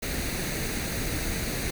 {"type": "noise with comb filter", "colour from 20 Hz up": "pink", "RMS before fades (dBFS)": -30, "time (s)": [0.02, 1.71], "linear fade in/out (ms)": 10, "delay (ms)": 0.47, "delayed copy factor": 0.55, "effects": []}